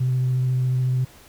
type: tone with vibrato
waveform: sine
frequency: 127.8 Hz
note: C3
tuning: 40 cents flat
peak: -17 dBFS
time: 0-1.05 s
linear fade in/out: 10 ms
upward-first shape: triangle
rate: 14 Hz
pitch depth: 15 cents each way
effects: tanh soft clip ceiling -15 dBFS + pink hiss -49 dBFS RMS until 1.28 s